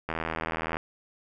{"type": "click train", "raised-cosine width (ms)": 0.5, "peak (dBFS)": -15, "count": 56, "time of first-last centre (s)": [0.09, 0.769], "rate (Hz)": 81, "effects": []}